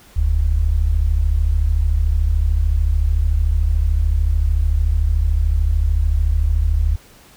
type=tone pair together; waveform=sine; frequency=41.75 / 75.3 Hz; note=E1 / D2; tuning=+23 / +44 cents; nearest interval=minor seventh; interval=1021 cents; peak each=-16 dBFS; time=0.16-6.96 s; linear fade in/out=10 ms; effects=pink hiss -47 dBFS RMS until 7.36 s